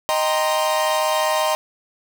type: chord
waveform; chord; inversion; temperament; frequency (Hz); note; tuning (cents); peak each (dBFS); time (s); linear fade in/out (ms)
45% pulse; C minor seventh; first; equal; 622.3 / 784 / 932.3 / 1046.5; Eb5 / G5 / Bb5 / C6; 0 / 0 / 0 / 0; -21 / -26 / -24 / -24; 0.09-1.55; 0
effects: none